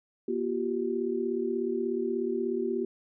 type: tone cluster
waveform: sine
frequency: 239.4 / 348.9 / 385.5 Hz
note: A#3 / F4 / G4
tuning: +46 / -2 / -29 cents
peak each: -33 / -32 / -30 dBFS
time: 0.28-2.85 s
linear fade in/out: 5 ms
effects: none